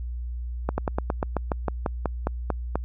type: slowing click train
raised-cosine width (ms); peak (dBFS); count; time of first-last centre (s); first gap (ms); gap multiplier
1; -10; 14; 0.69-2.756; 90; 1.09
effects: added 60 Hz sine -29 dBFS peak until 2.84 s